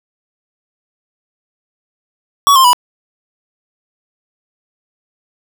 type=tone with pitch steps; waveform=square; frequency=1128 / 1052.5 / 982 Hz; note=C#6 / C6 / B5; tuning=+30 / +10 / -10 cents; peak=-6 dBFS; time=2.47-2.731 s; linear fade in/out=0 ms; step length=87 ms; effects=none